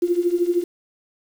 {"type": "tone with tremolo", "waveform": "sine", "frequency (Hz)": 349.6, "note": "F4", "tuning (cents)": 2, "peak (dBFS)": -13, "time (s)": [0.02, 0.64], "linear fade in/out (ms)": 5, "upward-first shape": "triangle", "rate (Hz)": 13, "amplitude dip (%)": 90, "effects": ["7-bit"]}